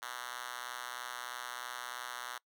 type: tone with high-pass filter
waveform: 5% pulse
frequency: 123.1 Hz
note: B2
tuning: 5 cents flat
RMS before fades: -43 dBFS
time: 0.02-2.38 s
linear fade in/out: 5 ms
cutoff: 1300 Hz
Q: 1.1
effects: noise-tail reverb RT60 0.1 s tail -23 dB re dry